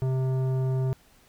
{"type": "tone with tanh clipping", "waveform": "sine", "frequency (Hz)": 130.81, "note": "C3", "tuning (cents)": 0, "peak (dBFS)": -25, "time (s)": [0.02, 0.93], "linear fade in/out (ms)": 0, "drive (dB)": 13, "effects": ["pink hiss -59 dBFS RMS until 1.28 s"]}